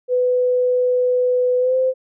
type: tone with pitch glide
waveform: sine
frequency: 498.9 to 518 Hz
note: B4 to C5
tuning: +17 to -17 cents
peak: -14 dBFS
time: 0.08-1.94 s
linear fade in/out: 50 ms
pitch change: +66 cents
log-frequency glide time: 1.59-1.76 s
effects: none